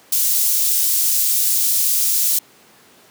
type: high-pass noise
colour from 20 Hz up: white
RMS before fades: -17 dBFS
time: 0.12-2.39 s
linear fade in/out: 5 ms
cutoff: 5900 Hz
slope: 12 dB/octave
effects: pink hiss -49 dBFS RMS until 3.1 s + high-pass 200 Hz 12 dB/octave